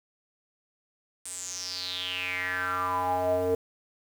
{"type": "tone with band-pass filter sweep", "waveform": "square", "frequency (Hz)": 91.2, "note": "F#2", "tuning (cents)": -24, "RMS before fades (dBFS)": -30, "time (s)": [1.25, 3.55], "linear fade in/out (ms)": 5, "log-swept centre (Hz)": [9000, 470], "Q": 7.2, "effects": ["8-bit"]}